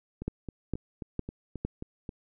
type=two click trains; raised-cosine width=3 ms; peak=-17 / -24 dBFS; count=4 / 8; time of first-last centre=0.28-1.65 / 0.22-2.092 s; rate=2.19 / 3.74 Hz; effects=none